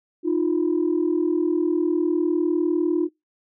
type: tone pair together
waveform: sine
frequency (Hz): 310.1 / 350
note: D#4 / F4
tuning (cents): -6 / +4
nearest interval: major second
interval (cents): 210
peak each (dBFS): -21 / -20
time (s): 0.23-3.09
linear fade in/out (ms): 50
effects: noise-tail reverb RT60 0.2 s tail -26 dB re dry + tanh soft clip ceiling -13 dBFS